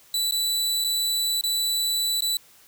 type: tone with dropouts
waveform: sawtooth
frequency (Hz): 3966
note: B7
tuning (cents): +7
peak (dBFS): -19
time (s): 0.14-2.37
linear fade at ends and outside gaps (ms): 2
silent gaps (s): 0.311-0.321 / 0.841-0.845 / 1.411-1.437 / 2.207-2.221
effects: white hiss -54 dBFS RMS until 2.67 s